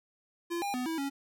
square tone with pitch steps, 342.7 / 806 / 250.7 / 325 / 277.7 Hz, F4 / G5 / B3 / E4 / C#4, -33 / +48 / +26 / -24 / +3 cents, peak -32 dBFS, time 0.5-1.1 s, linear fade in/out 20 ms, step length 120 ms, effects none

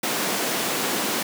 pink high-pass noise, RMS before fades -25 dBFS, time 0.03-1.23 s, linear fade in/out 5 ms, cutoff 200 Hz, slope 24 dB/octave, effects none

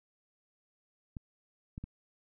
clicks, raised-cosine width 5 ms, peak -28 dBFS, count 3, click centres 1.168 / 1.779 / 1.84 s, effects none

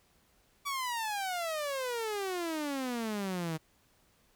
sawtooth exponential sweep, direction down, 1153 to 155.56 Hz, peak -29 dBFS, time 0.65-3.58 s, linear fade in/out 20 ms, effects pink hiss -68 dBFS RMS until 4.35 s

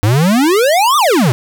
square exponential two-way sweep, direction up then down, 97.4 to 1244.5 to 110.8 Hz, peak -9 dBFS, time 0.03-1.32 s, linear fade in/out 0 ms, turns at 0.97 s, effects none

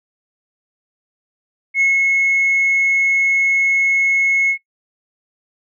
sine tone with ADSR envelope, 2180 Hz, C#7, 29 cents flat, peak -9 dBFS, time 1.74-4.58 s, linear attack 69 ms, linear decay 160 ms, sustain -2 dB, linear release 86 ms, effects noise-tail reverb RT60 0.1 s tail -19 dB re dry + tanh soft clip ceiling -9 dBFS

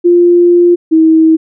sine tone pair in turn, 349.2 / 320.5 Hz, F4 / E4, 0 / -49 cents, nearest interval minor second, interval 149 cents, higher first, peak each -3 dBFS, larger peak neither, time 0.04-0.76 / 0.91-1.37 s, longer first, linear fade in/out 20 ms, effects none

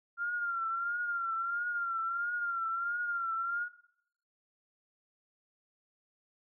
sine tone with vibrato, 1387 Hz, F6, 12 cents flat, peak -31 dBFS, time 0.17-3.69 s, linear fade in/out 50 ms, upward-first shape triangle, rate 1.5 Hz, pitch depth 72 cents each way, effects noise-tail reverb RT60 0.7 s tail -18 dB re dry

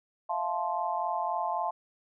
sine chord, F major seventh, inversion third, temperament just, 654.8 / 698.5 / 873.1 / 1047.7 Hz, E5 / F5 / A5 / C6, -12 / 0 / -14 / +2 cents, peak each -37 / -33 / -32 / -34 dBFS, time 0.29-1.71 s, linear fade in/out 10 ms, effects none

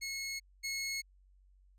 20% pulse tone pair in turn, 2178 / 2178 Hz, C#7 / C#7, -31 / -31 cents, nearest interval unison, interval 0 cents, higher neither, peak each -32 / -30 dBFS, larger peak second, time 0.01-0.4 / 0.63-1.02 s, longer neither, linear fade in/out 20 ms, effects added 47 Hz sine -61 dBFS peak until 1.78 s + resampled to 32000 Hz

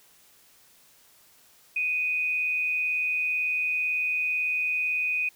sine tone with amplitude modulation, 2489 Hz, D#7, in tune, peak -22 dBFS, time 1.76-5.29 s, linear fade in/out 5 ms, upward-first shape sine, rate 158 Hz, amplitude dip 40%, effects white hiss -58 dBFS RMS until 5.35 s

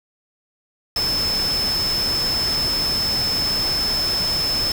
sine tone in noise, 5250 Hz, E8, 8 cents flat, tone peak -19 dBFS, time 0.96-4.72 s, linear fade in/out 2 ms, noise pink, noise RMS -28 dBFS, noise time 0.96-4.72 s, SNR +6 dB, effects none

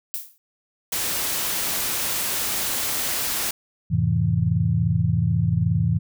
violet noise with exponential decay, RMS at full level -25 dBFS, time 0.14-0.38 s, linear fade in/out 0 ms, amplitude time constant 52 ms
white noise, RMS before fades -25 dBFS, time 0.92-3.51 s, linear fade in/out 5 ms
sine chord, F major seventh, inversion none, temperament equal with one note detuned, 87.31 / 108.17 / 130.81 / 164.81 Hz, F2 / A2 / C3 / E3, 0 / -29 / 0 / 0 cents, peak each -26 / -22 / -25 / -22 dBFS, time 3.9-5.99 s, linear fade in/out 20 ms
effects none

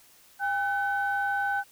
sine tone pair together, 803.1 / 1516 Hz, G5 / F#6, +42 / +42 cents, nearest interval major seventh, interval 1100 cents, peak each -27 dBFS, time 0.39-1.64 s, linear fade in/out 50 ms, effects tanh soft clip ceiling -18 dBFS + white hiss -57 dBFS RMS until 1.71 s

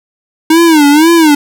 square tone with vibrato, 311.1 Hz, D#4, in tune, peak -4 dBFS, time 0.5-1.35 s, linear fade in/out 5 ms, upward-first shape sine, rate 2 Hz, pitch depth 150 cents each way, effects none

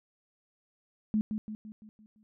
sine tone with echo, 214.7 Hz, A3, 42 cents flat, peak -24 dBFS, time 1.14-1.21 s, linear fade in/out 0 ms, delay 170 ms, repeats 6, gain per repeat -6 dB, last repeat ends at 2.23 s, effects none

